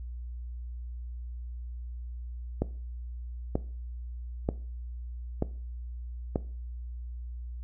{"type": "click train", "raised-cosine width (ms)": 2, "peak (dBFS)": -13, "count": 5, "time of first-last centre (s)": [2.62, 6.358], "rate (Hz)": 1.07, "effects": ["noise-tail reverb RT60 0.4 s tail -18 dB re dry", "added 60 Hz sine -36 dBFS peak until 7.63 s"]}